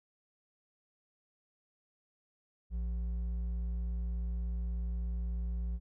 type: tone with hard clipping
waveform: sine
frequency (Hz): 58.27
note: A#1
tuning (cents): 0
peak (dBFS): -34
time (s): 2.7-5.8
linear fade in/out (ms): 50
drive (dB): 5
effects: none